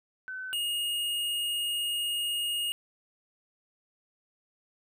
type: tone pair in turn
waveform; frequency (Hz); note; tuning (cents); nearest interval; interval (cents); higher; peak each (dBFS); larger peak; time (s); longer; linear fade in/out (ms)
sine / square; 1518 / 2858; F#6 / F7; +44 / +39; major seventh; 1095; second; -35 / -29; second; 0.28-0.53 / 0.53-2.72; second; 0
effects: none